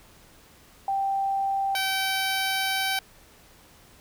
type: tone pair in turn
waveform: sine / 10% pulse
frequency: 784 / 770.5 Hz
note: G5 / G5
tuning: 0 / -30 cents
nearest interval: unison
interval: 30 cents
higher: first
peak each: -23 / -16 dBFS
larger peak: second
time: 0.88-1.75 / 1.75-2.99 s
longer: second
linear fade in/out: 2 ms
effects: pink hiss -54 dBFS RMS until 4 s